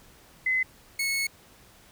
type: tone pair in turn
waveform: sine / sawtooth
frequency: 2037 / 2196 Hz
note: C7 / C#7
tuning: -47 / -17 cents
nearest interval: minor second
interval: 130 cents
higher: second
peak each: -22 dBFS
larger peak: neither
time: 0.46-0.63 / 0.99-1.27 s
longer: second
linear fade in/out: 5 ms
effects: pink hiss -55 dBFS RMS until 1.91 s